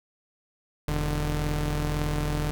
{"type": "tone pair together", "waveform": "sawtooth", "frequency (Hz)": [41.81, 149.2], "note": ["E1", "D3"], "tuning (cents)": [25, 28], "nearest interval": "octave + minor seventh", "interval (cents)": 2203, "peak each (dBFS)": -24, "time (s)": [0.88, 2.51], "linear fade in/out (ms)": 0, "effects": []}